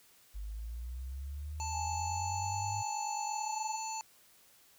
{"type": "linear sweep", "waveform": "sine", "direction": "up", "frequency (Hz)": [49, 103.83], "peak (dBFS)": -38, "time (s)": [0.34, 2.83], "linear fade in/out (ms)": 20}
{"type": "harmonic tone", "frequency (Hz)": 880, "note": "A5", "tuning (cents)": 0, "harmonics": [1, 3, 5, 7, 8], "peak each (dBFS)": [-38, -48, -48, -48, -43], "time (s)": [1.6, 4.01], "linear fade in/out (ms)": 0}
{"type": "tone with pitch glide", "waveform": "sine", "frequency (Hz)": [830.6, 857.9], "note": ["G#5", "A5"], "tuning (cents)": [0, -44], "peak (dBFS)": -37, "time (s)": [1.71, 3.79], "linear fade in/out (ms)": 50, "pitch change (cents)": 56, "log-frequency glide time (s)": [3.25, 3.62]}
{"effects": ["white hiss -63 dBFS RMS until 4.78 s"]}